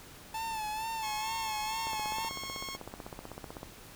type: tone with vibrato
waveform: 45% pulse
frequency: 877 Hz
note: A5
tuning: 6 cents flat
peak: -34 dBFS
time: 0.34-2.29 s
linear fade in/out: 5 ms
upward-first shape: sine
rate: 2.2 Hz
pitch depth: 58 cents each way
type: tone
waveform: 10% pulse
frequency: 1088 Hz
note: C#6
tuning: 33 cents flat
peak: -30 dBFS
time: 1.02-2.77 s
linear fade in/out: 20 ms
type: click train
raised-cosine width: 1 ms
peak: -27 dBFS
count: 29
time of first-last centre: 1.87-3.631 s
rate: 15.9 Hz
effects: pink hiss -51 dBFS RMS until 3.95 s